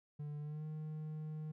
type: tone with pitch glide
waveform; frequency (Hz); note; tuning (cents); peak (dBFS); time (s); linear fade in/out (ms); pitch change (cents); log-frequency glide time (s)
triangle; 147.9 to 154.54; D3 to D#3; +13 to -11; -39; 0.19-1.52; 10; +76; 0.4-0.65
effects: none